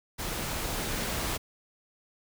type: noise with level ramp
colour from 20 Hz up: pink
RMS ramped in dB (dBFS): -34 to -31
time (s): 0.18-1.38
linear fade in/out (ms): 20
effects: none